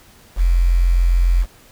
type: tone with quantisation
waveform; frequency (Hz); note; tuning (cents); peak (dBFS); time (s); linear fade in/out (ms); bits
sine; 43.65; F1; 0; -11; 0.36-1.46; 50; 6
effects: pink hiss -48 dBFS RMS until 1.71 s